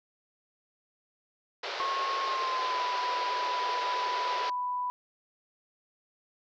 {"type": "band-pass noise", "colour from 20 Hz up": "pink", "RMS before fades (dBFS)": -36, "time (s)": [1.63, 4.5], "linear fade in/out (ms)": 5, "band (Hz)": [400, 5200], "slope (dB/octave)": 48}
{"type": "tone with pitch glide", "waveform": "sine", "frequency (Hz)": [1087, 991], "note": ["C#6", "B5"], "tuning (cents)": [-34, 6], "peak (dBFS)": -29, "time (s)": [1.8, 4.9], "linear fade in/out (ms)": 0, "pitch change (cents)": -160, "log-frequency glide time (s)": [2.21, 2.83]}
{"effects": []}